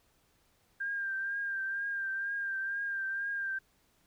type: tone with vibrato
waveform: sine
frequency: 1594 Hz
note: G6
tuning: 28 cents sharp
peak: -32 dBFS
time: 0.8-3.59 s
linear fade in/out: 10 ms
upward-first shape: triangle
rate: 2.1 Hz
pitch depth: 40 cents each way
effects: pink hiss -70 dBFS RMS until 4.06 s